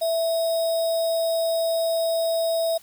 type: tone with sample-and-hold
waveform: sine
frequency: 659.3 Hz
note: E5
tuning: in tune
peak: -20 dBFS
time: 0.01-2.78 s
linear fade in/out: 10 ms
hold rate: 4410 Hz
effects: white hiss -51 dBFS RMS until 2.82 s